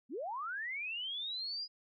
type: linear sweep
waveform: sine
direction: up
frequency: 203.6 to 4962 Hz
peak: -37 dBFS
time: 0.09-1.68 s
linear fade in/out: 50 ms
effects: none